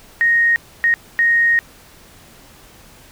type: tone bursts at uneven times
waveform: sine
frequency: 1864.7 Hz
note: A#6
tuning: in tune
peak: -11 dBFS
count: 3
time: 0.21-0.56 / 0.84-0.94 / 1.19-1.59 s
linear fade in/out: 0 ms
effects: pink hiss -45 dBFS RMS until 3.11 s